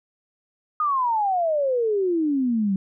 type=exponential sweep; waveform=sine; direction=down; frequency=1251 to 187.3 Hz; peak=-19 dBFS; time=0.8-2.76 s; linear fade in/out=2 ms; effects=none